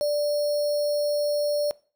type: tone with sample-and-hold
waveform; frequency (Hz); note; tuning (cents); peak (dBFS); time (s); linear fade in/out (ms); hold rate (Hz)
sine; 587.3; D5; 0; -21; 0.01-1.71; 0; 4900
effects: noise-tail reverb RT60 0.4 s tail -22 dB re dry